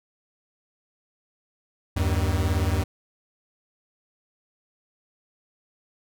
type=beating tone pair; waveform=45% pulse; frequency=77.78 / 95.78 Hz; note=D#2 / G2; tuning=0 / -40 cents; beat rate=18 Hz; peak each=-24 dBFS; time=1.96-2.84 s; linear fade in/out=10 ms; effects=none